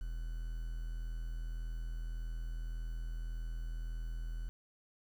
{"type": "tone with quantisation", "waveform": "triangle", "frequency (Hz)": 40.87, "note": "E1", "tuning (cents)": -14, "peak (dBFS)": -35, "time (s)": [0.01, 4.49], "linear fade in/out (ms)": 0, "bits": 10, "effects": []}